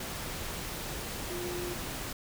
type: tone in noise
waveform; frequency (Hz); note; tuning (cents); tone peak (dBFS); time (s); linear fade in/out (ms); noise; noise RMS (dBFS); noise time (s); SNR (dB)
sine; 353.5; F4; +21; -36; 1.3-1.74; 5; pink; -38; 0-2.13; -1
effects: none